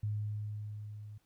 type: tone with level ramp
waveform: sine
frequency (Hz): 105.2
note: G#2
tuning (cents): +23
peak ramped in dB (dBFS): -31 to -45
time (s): 0.03-1.18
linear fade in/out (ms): 5
effects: pink hiss -75 dBFS RMS until 1.25 s